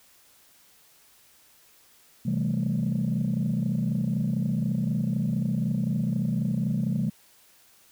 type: chord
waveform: sine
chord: A minor seventh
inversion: first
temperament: equal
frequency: 130.81 / 164.81 / 196 / 220 Hz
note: C3 / E3 / G3 / A3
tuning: 0 / 0 / 0 / 0 cents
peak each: -28 dBFS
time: 2.25-7.1 s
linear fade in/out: 10 ms
effects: tanh soft clip ceiling -18 dBFS + white hiss -58 dBFS RMS until 7.91 s